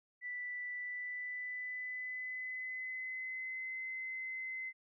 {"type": "tone with pitch glide", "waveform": "sine", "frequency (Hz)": [1975, 2052], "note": ["B6", "C7"], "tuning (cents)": [0, -34], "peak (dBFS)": -39, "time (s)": [0.21, 4.73], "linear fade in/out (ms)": 50, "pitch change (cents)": 66, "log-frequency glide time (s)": [0.76, 3.79], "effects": []}